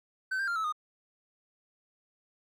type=tone with pitch steps; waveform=triangle; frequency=1529 / 1587 / 1393 / 1303 / 1230 Hz; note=G6 / G6 / F6 / E6 / D#6; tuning=-44 / +21 / -5 / -20 / -20 cents; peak=-27 dBFS; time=0.31-0.725 s; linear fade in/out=10 ms; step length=83 ms; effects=none